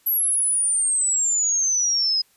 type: exponential sweep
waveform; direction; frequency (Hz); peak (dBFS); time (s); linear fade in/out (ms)
sine; down; 11840 to 5010; -18; 0.06-2.22; 10
effects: white hiss -60 dBFS RMS until 2.36 s + resampled to 32000 Hz